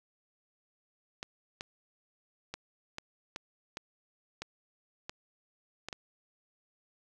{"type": "clicks", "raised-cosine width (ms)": 0.2, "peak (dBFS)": -21, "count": 10, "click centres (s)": [1.229, 1.609, 2.54, 2.984, 3.361, 3.771, 4.42, 5.095, 5.886, 5.928], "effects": []}